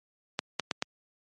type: clicks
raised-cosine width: 0.2 ms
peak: -10 dBFS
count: 4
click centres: 0.391 / 0.597 / 0.712 / 0.824 s
effects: high-pass 150 Hz 12 dB/octave + MP3 48 kbps